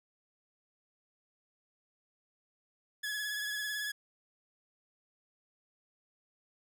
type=tone with vibrato; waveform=sawtooth; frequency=1692 Hz; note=G#6; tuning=32 cents sharp; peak=-31 dBFS; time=3.03-3.92 s; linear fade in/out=10 ms; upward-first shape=triangle; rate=18 Hz; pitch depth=39 cents each way; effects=12-bit